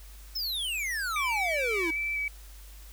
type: exponential sweep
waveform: square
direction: down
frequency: 5400 to 313.2 Hz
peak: -30 dBFS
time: 0.35-1.91 s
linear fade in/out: 10 ms
type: tone with vibrato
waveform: sine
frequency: 2303 Hz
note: D7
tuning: 34 cents flat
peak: -28 dBFS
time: 1.16-2.28 s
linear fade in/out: 2 ms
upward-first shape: square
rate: 2.5 Hz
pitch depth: 15 cents each way
effects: added 50 Hz sine -45 dBFS peak until 2.92 s + white hiss -54 dBFS RMS until 2.92 s